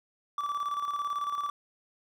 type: tone with tremolo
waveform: triangle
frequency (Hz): 1160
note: D6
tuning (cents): -22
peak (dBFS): -26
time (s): 0.38-1.5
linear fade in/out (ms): 2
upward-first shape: square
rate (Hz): 18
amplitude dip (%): 50
effects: none